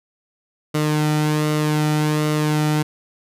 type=tone with flanger; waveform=sawtooth; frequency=152 Hz; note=D#3; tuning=40 cents flat; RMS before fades=-19 dBFS; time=0.74-2.83 s; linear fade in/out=10 ms; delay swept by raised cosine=1.2 to 1.86 ms; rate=1.3 Hz; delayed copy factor=-0.5; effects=resampled to 32000 Hz